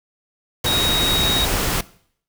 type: tone in noise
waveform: sine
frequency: 3782 Hz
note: A#7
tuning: 24 cents sharp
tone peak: -19 dBFS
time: 0.66-1.45 s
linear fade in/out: 5 ms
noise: pink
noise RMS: -21 dBFS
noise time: 0.64-1.81 s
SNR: -1 dB
effects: noise-tail reverb RT60 0.6 s tail -20 dB re dry